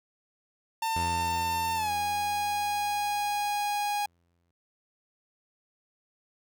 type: tone with pitch glide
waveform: 45% pulse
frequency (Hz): 899 to 824.4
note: A5 to G#5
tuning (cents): +37 to -13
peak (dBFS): -27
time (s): 0.82-4.06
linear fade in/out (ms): 5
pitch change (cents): -150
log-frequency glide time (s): 1.75-1.91
type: tone with exponential decay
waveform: sawtooth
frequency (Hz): 85.9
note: F2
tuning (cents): -28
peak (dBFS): -28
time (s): 0.96-4.51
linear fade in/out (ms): 0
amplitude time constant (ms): 770
effects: none